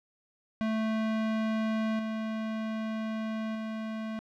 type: tone with level steps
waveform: square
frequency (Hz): 220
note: A3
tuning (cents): 0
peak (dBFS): -28 / -32 / -34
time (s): 0.61-4.19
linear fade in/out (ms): 0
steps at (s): 1.99 / 3.55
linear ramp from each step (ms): 2
effects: low-pass 3000 Hz 12 dB/octave + 11-bit